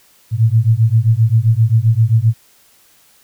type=beating tone pair; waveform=sine; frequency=109 / 116.6 Hz; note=A2 / A#2; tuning=-16 / +1 cents; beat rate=7.6 Hz; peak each=-12 dBFS; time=0.31-2.34 s; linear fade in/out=50 ms; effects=white hiss -51 dBFS RMS until 3.23 s